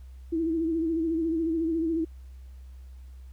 sine tone with vibrato, 326.4 Hz, E4, 17 cents flat, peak -24 dBFS, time 0.32-2.05 s, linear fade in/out 10 ms, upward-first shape sine, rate 14 Hz, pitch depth 56 cents each way, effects added 64 Hz sine -42 dBFS peak until 3.32 s + pink hiss -66 dBFS RMS until 3.32 s

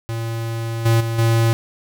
square tone with level steps, 114.4 Hz, A#2, 32 cents flat, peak -23 / -13 / -21 / -14 dBFS, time 0.09-1.53 s, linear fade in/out 0 ms, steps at 0.85 / 1 / 1.18 s, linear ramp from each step 10 ms, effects none

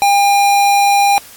square tone, 804 Hz, G5, 44 cents sharp, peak -9 dBFS, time 0.02-1.18 s, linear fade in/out 0 ms, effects white hiss -38 dBFS RMS until 1.36 s + AAC 64 kbps

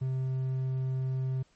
triangle tone, 130.81 Hz, C3, in tune, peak -26 dBFS, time 0.01-1.43 s, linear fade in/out 10 ms, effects pink hiss -67 dBFS RMS until 1.55 s + MP3 32 kbps

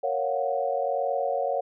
sine chord, Gb major seventh, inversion first, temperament equal, 466.2 / 554.4 / 698.5 / 740 Hz, Bb4 / Db5 / F5 / Gb5, 0 / 0 / 0 / 0 cents, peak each -32 / -27 / -31 / -30 dBFS, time 0.03-1.61 s, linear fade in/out 10 ms, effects none

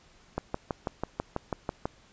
click train, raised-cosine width 1 ms, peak -15 dBFS, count 10, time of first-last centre 0.38-1.855 s, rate 6.1 Hz, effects pink hiss -59 dBFS RMS until 2.12 s + resampled to 16000 Hz

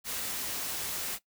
white noise, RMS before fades -35 dBFS, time 0.04-1.19 s, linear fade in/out 50 ms, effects noise-tail reverb RT60 0.1 s tail -17 dB re dry

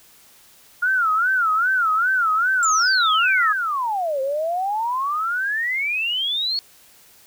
sine tone with vibrato, 1396.9 Hz, F6, in tune, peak -16 dBFS, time 0.82-3.53 s, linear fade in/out 10 ms, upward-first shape sine, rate 2.5 Hz, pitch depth 180 cents each way
sine exponential two-way sweep, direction down then up, 7459 to 523.3 to 4428 Hz, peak -20 dBFS, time 2.63-6.59 s, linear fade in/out 0 ms, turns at 4.21 s
effects white hiss -51 dBFS RMS until 7.26 s

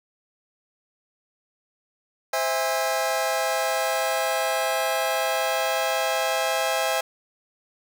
sawtooth chord, C augmented, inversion none, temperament just, 523.3 / 654.1 / 817.6 Hz, C5 / E5 / G#5, 0 / -14 / -27 cents, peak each -24 / -22 / -23 dBFS, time 2.33-7.01 s, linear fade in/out 5 ms, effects none

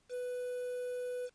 triangle tone with quantisation, 495.6 Hz, B4, 6 cents sharp, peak -34 dBFS, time 0.09-1.3 s, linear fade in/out 50 ms, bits 9, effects pink hiss -72 dBFS RMS until 1.34 s + resampled to 22050 Hz

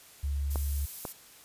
sine tone, 70.6 Hz, C#2, 32 cents sharp, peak -28 dBFS, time 0.23-0.86 s, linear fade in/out 10 ms
violet noise, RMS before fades -39 dBFS, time 0.5-1.13 s, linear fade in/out 10 ms
clicks, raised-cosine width 1 ms, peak -21 dBFS, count 2, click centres 0.558 / 1.052 s
effects white hiss -54 dBFS RMS until 1.44 s + resampled to 32000 Hz

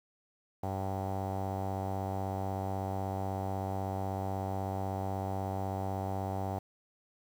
sawtooth tone with low-pass filter, 96.2 Hz, G2, 32 cents flat, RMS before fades -35 dBFS, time 0.63-6.59 s, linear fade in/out 5 ms, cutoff 780 Hz, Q 5.2, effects 9-bit

